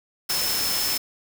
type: tone in noise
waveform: sine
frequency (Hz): 5270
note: E8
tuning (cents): -1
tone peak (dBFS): -26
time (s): 0.29-0.98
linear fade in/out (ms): 10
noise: white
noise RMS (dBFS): -26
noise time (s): 0.29-0.98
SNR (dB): -3
effects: none